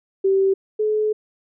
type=tone pair in turn; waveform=sine; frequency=387.1 / 427.8 Hz; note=G4 / A4; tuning=-22 / -49 cents; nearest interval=major second; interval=173 cents; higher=second; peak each=-14 / -17 dBFS; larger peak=first; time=0.24-0.54 / 0.79-1.13 s; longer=second; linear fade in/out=10 ms; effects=none